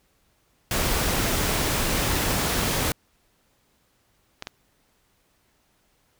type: noise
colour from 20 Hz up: pink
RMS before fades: -24 dBFS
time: 0.71-2.92 s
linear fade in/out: 2 ms
type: clicks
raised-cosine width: 0.2 ms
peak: -15 dBFS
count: 2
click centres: 4.424 / 4.471 s
effects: pink hiss -66 dBFS RMS until 6.19 s